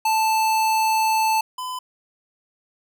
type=tone pair in turn; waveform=square; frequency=880 / 1010.4 Hz; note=A5 / B5; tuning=0 / +39 cents; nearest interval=major second; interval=239 cents; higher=second; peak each=-18 / -28 dBFS; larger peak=first; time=0.05-1.41 / 1.58-1.79 s; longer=first; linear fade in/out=5 ms; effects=none